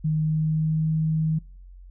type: tone with pitch glide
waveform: sine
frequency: 155.56 to 158.1 Hz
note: D#3 to D#3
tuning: 0 to +28 cents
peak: -20 dBFS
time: 0.04-1.39 s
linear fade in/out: 10 ms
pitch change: +28 cents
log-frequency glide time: 0.16-0.89 s
effects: noise-tail reverb RT60 0.5 s tail -26 dB re dry + added 45 Hz sine -42 dBFS peak until 1.9 s